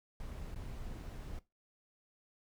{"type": "noise with dropouts", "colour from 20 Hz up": "brown", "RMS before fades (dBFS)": -44, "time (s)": [0.2, 1.39], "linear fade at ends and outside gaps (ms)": 1, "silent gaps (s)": [0.546, 0.559], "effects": ["noise-tail reverb RT60 0.2 s tail -17 dB re dry"]}